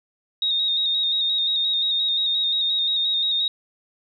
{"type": "tone with vibrato", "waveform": "sine", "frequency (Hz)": 3729, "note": "A#7", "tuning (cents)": 0, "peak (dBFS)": -19, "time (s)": [0.42, 3.48], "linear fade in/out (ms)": 2, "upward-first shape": "square", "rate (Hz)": 5.7, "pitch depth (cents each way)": 30, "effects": []}